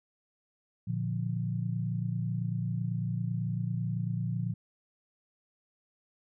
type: chord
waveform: sine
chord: Bb major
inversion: none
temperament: equal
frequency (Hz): 116.54 / 146.83 / 174.61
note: Bb2 / D3 / F3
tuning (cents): 0 / 0 / 0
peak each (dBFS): -32 / -36 / -34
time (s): 0.87-4.54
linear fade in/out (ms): 10
effects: none